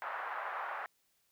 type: band-pass noise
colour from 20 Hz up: white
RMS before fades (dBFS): -40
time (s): 0.02-0.86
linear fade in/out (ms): 0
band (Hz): 690 to 1500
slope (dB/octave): 24
effects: white hiss -75 dBFS RMS until 1.31 s